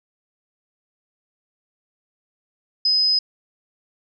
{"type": "tone", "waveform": "sine", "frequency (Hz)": 5040, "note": "D#8", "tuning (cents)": 21, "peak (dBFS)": -15, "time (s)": [2.85, 3.19], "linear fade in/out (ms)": 5, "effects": []}